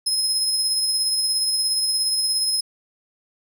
30% pulse tone with tremolo, 5130 Hz, E8, 48 cents flat, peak -14 dBFS, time 0.06-2.61 s, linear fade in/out 10 ms, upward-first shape sine, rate 17 Hz, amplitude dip 30%, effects none

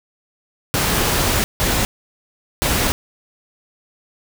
pink noise bursts at uneven times, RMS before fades -18 dBFS, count 3, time 0.74-1.44 / 1.6-1.85 / 2.62-2.92 s, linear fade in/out 0 ms, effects none

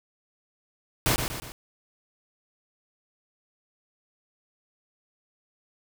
pink noise with echo, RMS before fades -23 dBFS, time 1.06-1.16 s, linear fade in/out 0 ms, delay 120 ms, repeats 3, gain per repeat -6 dB, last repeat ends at 1.52 s, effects none

